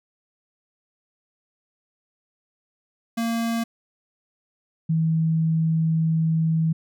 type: tone pair in turn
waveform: square / sine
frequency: 230.1 / 161.3 Hz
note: A#3 / E3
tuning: -22 / -37 cents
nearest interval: tritone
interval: 615 cents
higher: first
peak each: -23 / -18 dBFS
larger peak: second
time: 3.17-3.64 / 4.89-6.73 s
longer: second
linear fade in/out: 10 ms
effects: none